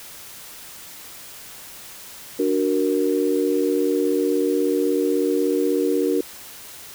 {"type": "chord", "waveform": "sine", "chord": "D augmented", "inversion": "none", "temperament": "equal", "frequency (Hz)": [293.7, 370, 466.2], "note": ["D4", "F#4", "A#4"], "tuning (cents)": [0, 0, 0], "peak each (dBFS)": -22, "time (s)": [2.39, 6.21], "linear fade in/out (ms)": 5, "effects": ["white hiss -40 dBFS RMS until 6.94 s"]}